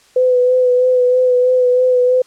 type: tone with vibrato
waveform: sine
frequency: 502 Hz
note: B4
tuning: 28 cents sharp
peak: -9 dBFS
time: 0.16-2.22 s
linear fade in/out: 5 ms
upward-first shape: sine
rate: 3.1 Hz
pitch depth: 24 cents each way
effects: white hiss -50 dBFS RMS until 2.26 s + low-pass 8000 Hz 12 dB/octave